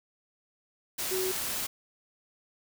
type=tone in noise; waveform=sine; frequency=374.2 Hz; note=F#4; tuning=20 cents sharp; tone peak=-29 dBFS; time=1.11-1.32 s; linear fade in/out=10 ms; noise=white; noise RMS=-33 dBFS; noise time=0.98-1.67 s; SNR=+1 dB; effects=none